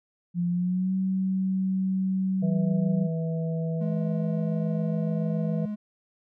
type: tone with pitch glide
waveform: sine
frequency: 174.61 to 189.32 Hz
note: F3 to F#3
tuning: 0 to +40 cents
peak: -23 dBFS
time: 0.34-3.09 s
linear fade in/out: 50 ms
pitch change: +140 cents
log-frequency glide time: 0.49-0.94 s
type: harmonic tone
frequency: 163 Hz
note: E3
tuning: 19 cents flat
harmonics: 1 / 3 / 4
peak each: -26 / -36 / -38 dBFS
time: 2.42-5.66 s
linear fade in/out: 10 ms
type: tone with vibrato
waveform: triangle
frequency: 210.1 Hz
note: G#3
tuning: 20 cents sharp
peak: -27 dBFS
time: 3.8-5.76 s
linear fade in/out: 20 ms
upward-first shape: sine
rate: 17 Hz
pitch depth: 10 cents each way
effects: none